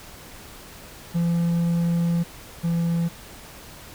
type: tone pair in turn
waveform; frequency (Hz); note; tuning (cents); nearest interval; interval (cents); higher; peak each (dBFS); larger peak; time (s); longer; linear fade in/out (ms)
triangle; 170 / 168.73; F3 / E3; -46 / +41; unison; 13; first; -17 / -18; first; 1.14-2.24 / 2.63-3.09; first; 20
effects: pink hiss -43 dBFS RMS until 3.94 s